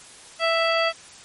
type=harmonic tone; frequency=660 Hz; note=E5; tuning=2 cents sharp; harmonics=1 / 2 / 3 / 4 / 5 / 7; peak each=-22 / -25 / -27 / -28 / -29 / -30 dBFS; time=0.39-0.93 s; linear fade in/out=50 ms; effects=white hiss -45 dBFS RMS until 1.24 s + MP3 48 kbps